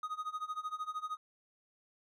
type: tone with tremolo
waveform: triangle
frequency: 1248 Hz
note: D#6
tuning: 5 cents sharp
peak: -32 dBFS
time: 0.03-1.17 s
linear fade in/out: 2 ms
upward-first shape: sine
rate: 13 Hz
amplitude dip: 90%
effects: none